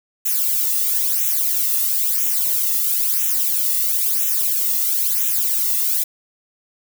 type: noise with flanger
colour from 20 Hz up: violet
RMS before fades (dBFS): -19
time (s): 0.25-6.04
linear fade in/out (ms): 10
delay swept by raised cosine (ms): 0.21 to 1.31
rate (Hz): 1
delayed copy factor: -0.85
effects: none